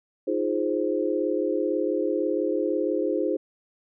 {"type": "chord", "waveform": "sine", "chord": "F minor seventh", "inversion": "third", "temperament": "equal", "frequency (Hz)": [311.1, 349.2, 415.3, 523.3], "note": ["Eb4", "F4", "Ab4", "C5"], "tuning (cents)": [0, 0, 0, 0], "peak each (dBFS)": -28, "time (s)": [0.27, 3.37], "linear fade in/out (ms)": 10, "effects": []}